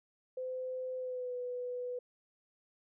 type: tone with pitch glide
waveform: sine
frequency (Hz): 512 to 494.6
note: C5 to B4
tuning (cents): -38 to +3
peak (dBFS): -36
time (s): 0.37-1.99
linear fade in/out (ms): 5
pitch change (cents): -59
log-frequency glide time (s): 0.97-1.35
effects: none